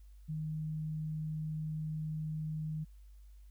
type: tone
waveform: sine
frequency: 155.56 Hz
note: D#3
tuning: in tune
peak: -35 dBFS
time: 0.28-2.85 s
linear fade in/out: 20 ms
effects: added 50 Hz sine -52 dBFS peak until 3.5 s + white hiss -75 dBFS RMS until 3.5 s